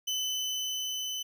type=tone with level ramp; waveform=30% pulse; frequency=3022 Hz; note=F#7; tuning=36 cents sharp; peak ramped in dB=-26 to -30 dBFS; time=0.07-1.23 s; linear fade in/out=10 ms; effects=none